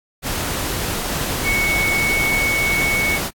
sine tone in noise, 2217 Hz, C#7, in tune, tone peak -17 dBFS, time 1.43-3.2 s, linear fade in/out 50 ms, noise pink, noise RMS -23 dBFS, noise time 0.22-3.31 s, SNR +3 dB, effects AAC 64 kbps

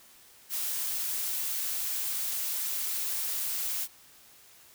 blue noise, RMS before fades -32 dBFS, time 0.49-3.88 s, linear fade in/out 50 ms, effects white hiss -56 dBFS RMS until 4.74 s

